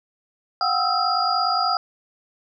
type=tone cluster; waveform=sine; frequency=723 / 773 / 1281 / 1338 / 4847 Hz; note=F#5 / G5 / E6 / E6 / D#8; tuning=-40 / -24 / -50 / +25 / -46 cents; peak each=-25 dBFS; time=0.61-1.77 s; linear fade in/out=2 ms; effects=none